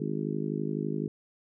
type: harmonic tone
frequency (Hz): 51.91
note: G#1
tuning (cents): 0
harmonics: 3 / 4 / 5 / 6 / 7 / 8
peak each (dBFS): -34 / -35 / -36 / -37 / -37 / -38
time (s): 0-1.08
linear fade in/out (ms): 5
effects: none